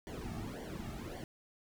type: noise with flanger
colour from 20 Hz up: brown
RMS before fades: -43 dBFS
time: 0.07-1.24 s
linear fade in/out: 0 ms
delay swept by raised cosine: 0.77 to 2.07 ms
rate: 1.8 Hz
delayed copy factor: -0.9
effects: none